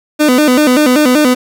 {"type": "tone with vibrato", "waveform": "30% pulse", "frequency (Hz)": 275.3, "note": "C#4", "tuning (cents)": -12, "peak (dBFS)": -4, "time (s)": [0.19, 1.35], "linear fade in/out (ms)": 20, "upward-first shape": "square", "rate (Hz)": 5.2, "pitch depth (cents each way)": 160, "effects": []}